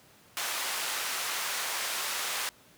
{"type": "band-pass noise", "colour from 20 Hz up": "pink", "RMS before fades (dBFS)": -33, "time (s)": [0.37, 2.49], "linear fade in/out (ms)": 0, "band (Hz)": [1000, 15000], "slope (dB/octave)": 12, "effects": ["pink hiss -58 dBFS RMS until 2.77 s", "high-pass 100 Hz 12 dB/octave"]}